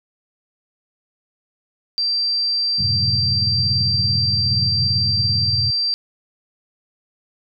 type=tone; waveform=sine; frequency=4700 Hz; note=D8; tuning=1 cent sharp; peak=-17 dBFS; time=1.98-5.94 s; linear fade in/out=0 ms
type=band-pass noise; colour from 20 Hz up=pink; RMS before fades=-32 dBFS; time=2.78-5.48 s; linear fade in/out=5 ms; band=120 to 210 Hz; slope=96 dB/octave
type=chord; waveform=sine; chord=F# diminished; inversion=none; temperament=equal; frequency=92.5 / 110 / 130.81 Hz; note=F#2 / A2 / C3; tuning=0 / 0 / 0 cents; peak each=-25 dBFS; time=2.8-5.71 s; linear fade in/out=10 ms
effects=none